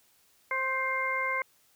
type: harmonic tone with a mistuned harmonic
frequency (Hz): 527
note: C5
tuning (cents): +12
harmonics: 1 / 2 / 3 / 4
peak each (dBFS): -37 / -32 / -36 / -30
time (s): 0.51-1.42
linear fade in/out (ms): 2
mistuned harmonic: 3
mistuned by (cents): -24
effects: white hiss -65 dBFS RMS until 1.75 s